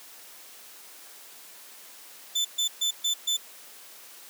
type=tone bursts; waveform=30% pulse; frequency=3520 Hz; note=A7; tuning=in tune; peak=-21 dBFS; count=5; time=2.35-3.37 s; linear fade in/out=10 ms; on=100 ms; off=130 ms; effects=white hiss -48 dBFS RMS until 4.29 s + high-pass 300 Hz 12 dB/octave